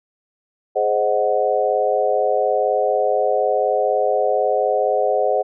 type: chord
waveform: sine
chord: Ab dominant seventh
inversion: none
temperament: equal with one note detuned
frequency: 419.2 / 523.3 / 622.3 / 740 Hz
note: Ab4 / C5 / Eb5 / Gb5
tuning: +16 / 0 / 0 / 0 cents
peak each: -22 / -20 / -21 / -21 dBFS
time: 0.75-5.43 s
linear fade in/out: 20 ms
effects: none